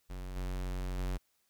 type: tone with level steps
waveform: square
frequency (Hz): 45.91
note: F#1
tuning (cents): -13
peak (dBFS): -40 / -35 / -33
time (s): 0.09-1.18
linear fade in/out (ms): 20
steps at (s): 0.36 / 0.98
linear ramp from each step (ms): 5
effects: white hiss -75 dBFS RMS until 1.49 s